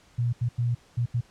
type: tone bursts at uneven times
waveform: sine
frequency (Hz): 119.8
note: A#2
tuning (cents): +48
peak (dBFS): -22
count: 5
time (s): 0.18-0.33 / 0.41-0.49 / 0.58-0.75 / 0.97-1.06 / 1.14-1.21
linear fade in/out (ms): 10
effects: pink hiss -58 dBFS RMS until 1.3 s + low-pass 8000 Hz 12 dB/octave